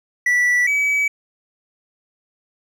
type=tone pair in turn; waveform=triangle; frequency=1960 / 2283 Hz; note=B6 / D7; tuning=-14 / -50 cents; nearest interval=minor third; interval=264 cents; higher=second; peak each=-12 / -14 dBFS; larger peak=first; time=0.26-0.67 / 0.67-1.08 s; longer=neither; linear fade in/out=5 ms; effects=none